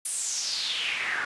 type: noise with band-pass filter sweep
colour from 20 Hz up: pink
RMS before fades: -30 dBFS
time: 0.05-1.25 s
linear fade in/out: 5 ms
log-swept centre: 10000 to 1500 Hz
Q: 4.6
effects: resampled to 24000 Hz